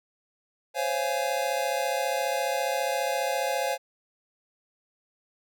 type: chord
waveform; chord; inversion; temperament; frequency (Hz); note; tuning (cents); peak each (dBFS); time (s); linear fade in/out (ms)
square; Db major seventh; third; just; 519.7 / 554.4 / 693 / 831.5; C5 / Db5 / F5 / Ab5; -12 / 0 / -14 / +2; -32; 0.74-3.78; 50
effects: none